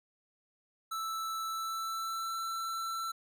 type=tone with pitch glide; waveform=square; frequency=1318.5 to 1338.5 Hz; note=E6 to E6; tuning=0 to +26 cents; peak=-35 dBFS; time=0.91-3.12 s; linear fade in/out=10 ms; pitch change=+26 cents; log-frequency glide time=1.46-2.36 s; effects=none

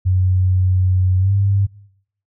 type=tone with pitch glide; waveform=sine; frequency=92.5 to 99.14 Hz; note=F#2 to G2; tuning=0 to +20 cents; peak=-12 dBFS; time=0.05-1.67 s; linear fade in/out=20 ms; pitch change=+120 cents; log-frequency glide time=1.18-1.32 s; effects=noise-tail reverb RT60 0.7 s tail -22 dB re dry

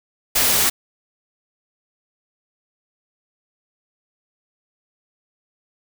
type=noise; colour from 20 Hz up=white; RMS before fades=-17 dBFS; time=0.35-0.7 s; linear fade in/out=10 ms; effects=none

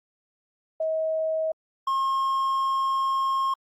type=tone pair in turn; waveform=sine / triangle; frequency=637 / 1074.4 Hz; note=D#5 / C6; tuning=+41 / +46 cents; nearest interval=major sixth; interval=905 cents; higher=second; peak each=-23 / -20 dBFS; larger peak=second; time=0.8-1.52 / 1.87-3.54 s; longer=second; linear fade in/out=5 ms; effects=Opus 32 kbps

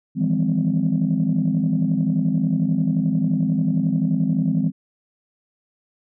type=tone cluster; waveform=sine; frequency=159 / 170.3 / 202.6 / 256.9 Hz; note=D#3 / F3 / G#3 / C4; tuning=+38 / -43 / -43 / -32 cents; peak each=-22 dBFS; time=0.15-4.72 s; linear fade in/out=50 ms; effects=tanh soft clip ceiling -10 dBFS

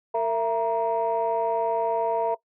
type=tone cluster; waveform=sine; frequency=457.2 / 670 / 940 Hz; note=A#4 / E5 / A#5; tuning=-34 / +28 / +14 cents; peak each=-25 dBFS; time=0.14-2.35 s; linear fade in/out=10 ms; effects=noise-tail reverb RT60 0.1 s tail -19 dB re dry + tanh soft clip ceiling -15 dBFS

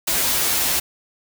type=noise with comb filter; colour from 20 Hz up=white; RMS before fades=-20 dBFS; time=0.07-0.8 s; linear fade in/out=10 ms; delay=10 ms; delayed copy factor=-0.75; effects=none

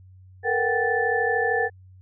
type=tone cluster; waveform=sine; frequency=447.4 / 480.5 / 741 / 786 / 1754 Hz; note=A4 / B4 / F#5 / G5 / A6; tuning=+29 / -48 / +2 / +4 / -6 cents; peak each=-27 / -26 / -29 / -29 / -24 dBFS; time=0.43-1.7 s; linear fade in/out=50 ms; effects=added 93 Hz sine -46 dBFS peak until 2.01 s

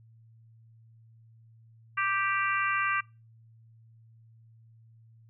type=harmonic tone; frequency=392 Hz; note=G4; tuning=in tune; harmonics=3 / 4 / 5 / 6 / 7; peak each=-29 / -31 / -33 / -35 / -36 dBFS; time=1.97-3.01 s; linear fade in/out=10 ms; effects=noise-tail reverb RT60 0.3 s tail -25 dB re dry + added 113 Hz sine -54 dBFS peak until 5.29 s

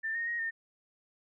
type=tone with pitch steps; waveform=sine; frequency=1786 / 1852 / 1879 / 1822 Hz; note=A6 / A#6 / A#6 / A#6; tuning=+25 / -12 / +13 / -40 cents; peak=-31 dBFS; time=0.03-0.51 s; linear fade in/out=20 ms; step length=120 ms; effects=none

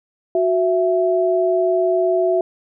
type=tone pair together; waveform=sine; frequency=368.5 / 663.1 Hz; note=F#4 / E5; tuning=-7 / +10 cents; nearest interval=minor seventh; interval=1017 cents; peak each=-17 dBFS; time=0.35-2.41 s; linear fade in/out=2 ms; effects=none

